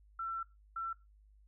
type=tone bursts at uneven times; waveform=sine; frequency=1345 Hz; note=E6; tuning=34 cents sharp; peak=-36 dBFS; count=2; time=0.19-0.43 / 0.76-0.93 s; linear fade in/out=5 ms; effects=noise-tail reverb RT60 0.2 s tail -18 dB re dry + added 51 Hz sine -60 dBFS peak until 1.47 s